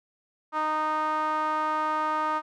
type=tone with band-pass filter; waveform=sawtooth; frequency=309.1 Hz; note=D#4; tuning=11 cents flat; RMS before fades=-27 dBFS; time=0.52-2.42 s; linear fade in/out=50 ms; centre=1100 Hz; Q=8.4; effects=none